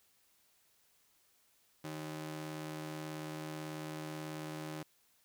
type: ring-modulated tone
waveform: sawtooth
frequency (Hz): 232.5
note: A#3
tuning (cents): -4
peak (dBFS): -34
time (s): 1.84-4.83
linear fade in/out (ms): 5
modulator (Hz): 77.1
effects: white hiss -71 dBFS RMS until 5.24 s